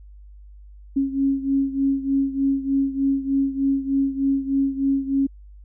sine beating tone pair, 272.6 / 275.9 Hz, C#4 / C#4, -29 / -8 cents, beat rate 3.3 Hz, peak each -20 / -24 dBFS, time 0.96-5.27 s, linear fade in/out 10 ms, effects added 50 Hz sine -41 dBFS peak until 5.64 s

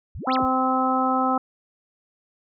sine exponential two-way sweep, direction up then down, 53.3 to 5370 to 53.3 Hz, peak -31 dBFS, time 0.15-0.45 s, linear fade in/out 0 ms, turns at 0.34 s
harmonic tone, 259.4 Hz, C4, 15 cents flat, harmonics 1 / 2 / 3 / 4 / 5, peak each -24 / -29 / -24 / -28 / -24 dBFS, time 0.27-1.38 s, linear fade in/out 5 ms
effects none

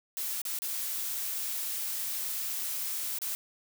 blue noise with dropouts, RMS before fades -34 dBFS, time 0.17-3.35 s, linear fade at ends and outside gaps 0 ms, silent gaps 0.417-0.452 / 0.588-0.62 / 3.186-3.218 s, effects none

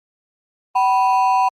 triangle ring-modulated tone, 874 Hz, A5, 12 cents flat, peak -8 dBFS, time 0.75-1.49 s, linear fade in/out 10 ms, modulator 112 Hz, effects Opus 24 kbps

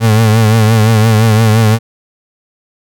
35% pulse tone with vibrato, 110.4 Hz, A2, 6 cents sharp, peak -4 dBFS, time 0-1.79 s, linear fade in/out 50 ms, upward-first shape triangle, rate 5.8 Hz, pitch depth 75 cents each way, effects none

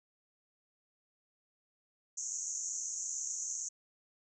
white band-pass noise, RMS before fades -39 dBFS, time 2.17-3.69 s, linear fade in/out 10 ms, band 6100 to 7100 Hz, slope 96 dB/octave, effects none

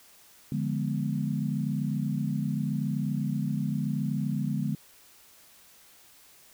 sine chord, D diminished seventh, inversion none, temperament equal, 146.83 / 174.61 / 207.7 / 246.9 Hz, D3 / F3 / Ab3 / Cb4, 0 / 0 / 0 / 0 cents, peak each -30 / -35 / -31 / -34 dBFS, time 0.52-4.75 s, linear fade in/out 2 ms, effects white hiss -56 dBFS RMS until 6.53 s

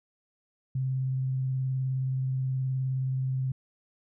sine tone with vibrato, 131.1 Hz, C3, 4 cents sharp, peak -26 dBFS, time 0.75-3.52 s, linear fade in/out 5 ms, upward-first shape sine, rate 19 Hz, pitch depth 18 cents each way, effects none

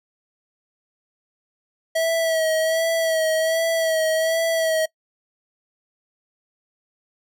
square tone with vibrato, 647 Hz, E5, 32 cents flat, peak -19 dBFS, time 1.95-4.86 s, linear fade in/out 10 ms, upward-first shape sine, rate 1.3 Hz, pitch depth 33 cents each way, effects noise-tail reverb RT60 0.1 s tail -23 dB re dry

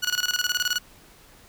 15% pulse tone with tremolo, 1462 Hz, F#6, 21 cents flat, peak -14 dBFS, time 0.02-0.79 s, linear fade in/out 20 ms, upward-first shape square, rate 19 Hz, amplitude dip 80%, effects pink hiss -52 dBFS RMS until 1.48 s

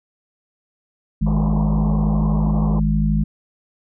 harmonic tone, 52.4 Hz, G#1, 16 cents sharp, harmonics 1 / 3 / 4, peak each -19 / -19 / -20 dBFS, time 1.21-3.24 s, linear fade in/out 10 ms
white low-pass noise, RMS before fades -31 dBFS, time 1.26-2.8 s, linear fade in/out 10 ms, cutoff 1100 Hz, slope 96 dB/octave
effects none

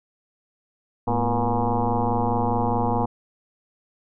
sine tone with frequency modulation, 363.4 Hz, F#4, 31 cents flat, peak -19 dBFS, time 1.07-3.06 s, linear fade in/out 10 ms, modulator 117 Hz, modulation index 5.3, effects none

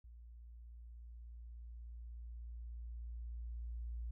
sine tone with level ramp, 58.27 Hz, A#1, in tune, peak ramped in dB -53 to -40 dBFS, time 0.04-4.11 s, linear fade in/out 5 ms, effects none

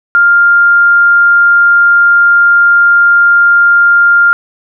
sine tone, 1400 Hz, F6, 4 cents sharp, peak -3 dBFS, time 0.15-4.33 s, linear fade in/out 0 ms, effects none

